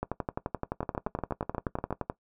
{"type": "two click trains", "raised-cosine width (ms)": 1, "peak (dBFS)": [-18, -16], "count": [10, 25], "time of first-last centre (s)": [[0.83, 1.907], [0.03, 2.099]], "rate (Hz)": [8.36, 11.6], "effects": ["noise-tail reverb RT60 0.1 s tail -17 dB re dry"]}